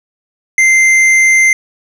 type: tone with hard clipping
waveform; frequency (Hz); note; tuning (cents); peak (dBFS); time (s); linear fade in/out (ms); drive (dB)
sine; 2084; C7; -7; -7; 0.58-1.53; 2; 8
effects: none